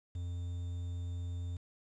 triangle tone with quantisation, 87.7 Hz, F2, 8 cents sharp, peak -34 dBFS, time 0.15-1.57 s, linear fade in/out 5 ms, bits 10, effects resampled to 22050 Hz

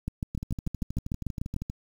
two click trains, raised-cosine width 5 ms, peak -21 / -17 dBFS, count 18 / 11, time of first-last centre 0.35-1.699 / 0.08-1.564 s, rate 12.6 / 6.74 Hz, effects 8-bit

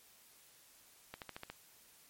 accelerating click train, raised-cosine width 0.3 ms, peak -28 dBFS, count 6, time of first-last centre 1.14-1.5 s, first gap 78 ms, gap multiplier 0.96, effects white hiss -63 dBFS RMS until 2.09 s + MP3 64 kbps

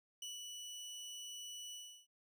25% pulse tone with ADSR envelope, 2957 Hz, F#7, 2 cents flat, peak -40 dBFS, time 0.22-2.07 s, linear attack 4 ms, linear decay 160 ms, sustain -3 dB, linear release 340 ms, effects none

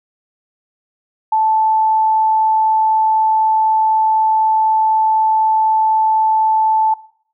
sine tone, 876 Hz, A5, 8 cents flat, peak -11 dBFS, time 1.32-6.94 s, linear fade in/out 5 ms, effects noise-tail reverb RT60 0.6 s tail -20 dB re dry

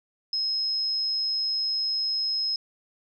sine tone, 5140 Hz, E8, 45 cents flat, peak -24 dBFS, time 0.33-2.56 s, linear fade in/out 2 ms, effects none

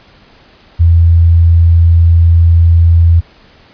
sine tone, 84 Hz, E2, 33 cents sharp, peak -3 dBFS, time 0.79-3.21 s, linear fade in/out 20 ms, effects pink hiss -43 dBFS RMS until 3.73 s + resampled to 11025 Hz

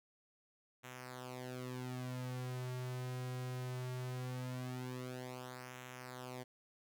sawtooth tone with flanger, 126.5 Hz, B2, 42 cents sharp, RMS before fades -44 dBFS, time 0.83-6.44 s, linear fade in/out 20 ms, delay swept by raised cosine 0.21 to 4.51 ms, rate 0.2 Hz, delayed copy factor -0.75, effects none

